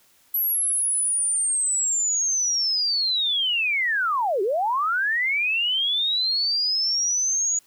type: linear two-way sweep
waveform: sine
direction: down then up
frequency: 11840 to 363.2 to 6840 Hz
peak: -20 dBFS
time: 0.34-7.59 s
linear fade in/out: 5 ms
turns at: 4.42 s
effects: white hiss -59 dBFS RMS until 7.66 s